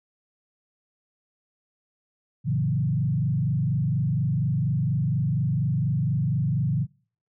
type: tone with frequency modulation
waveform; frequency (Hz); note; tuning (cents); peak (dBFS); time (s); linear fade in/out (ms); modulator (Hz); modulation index
sine; 139.3; C#3; +9; -21; 2.44-6.87; 50; 24.2; 1.3
effects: noise-tail reverb RT60 0.5 s tail -26 dB re dry